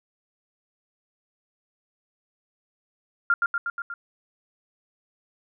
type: tone with echo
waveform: sine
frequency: 1396.9 Hz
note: F6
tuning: in tune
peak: -16 dBFS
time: 3.3-3.34 s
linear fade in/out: 2 ms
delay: 120 ms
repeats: 5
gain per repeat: -3 dB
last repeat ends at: 3.94 s
effects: none